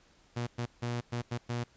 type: tone bursts at uneven times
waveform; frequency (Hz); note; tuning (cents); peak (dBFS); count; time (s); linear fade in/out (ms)
sawtooth; 120; B2; -49; -28; 6; 0.36-0.47 / 0.58-0.66 / 0.82-1.01 / 1.12-1.22 / 1.31-1.38 / 1.49-1.64; 10
effects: pink hiss -64 dBFS RMS until 1.76 s + resampled to 16000 Hz